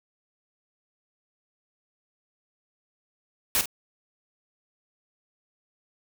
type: noise with echo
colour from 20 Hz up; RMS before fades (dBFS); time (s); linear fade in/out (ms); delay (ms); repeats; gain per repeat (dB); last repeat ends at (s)
white; -23; 3.55-3.61; 0; 47; 1; -11; 3.657
effects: none